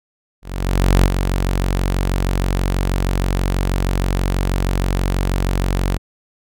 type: tone with ADSR envelope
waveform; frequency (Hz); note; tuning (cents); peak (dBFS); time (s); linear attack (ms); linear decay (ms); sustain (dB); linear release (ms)
sawtooth; 46.25; F#1; 0; -5; 0.42-5.98; 620; 45; -7; 22
effects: none